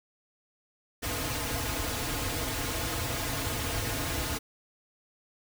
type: noise with comb filter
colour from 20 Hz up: pink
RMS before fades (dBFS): -32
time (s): 1.02-4.39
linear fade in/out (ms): 20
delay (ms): 5.2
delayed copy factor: -1
effects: none